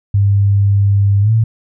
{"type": "tone with pitch glide", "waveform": "sine", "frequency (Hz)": [100, 112.25], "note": ["G2", "A2"], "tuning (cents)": [35, 35], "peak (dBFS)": -8, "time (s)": [0.14, 1.44], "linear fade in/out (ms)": 5, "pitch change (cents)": 200, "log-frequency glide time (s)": [1.21, 1.32], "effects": []}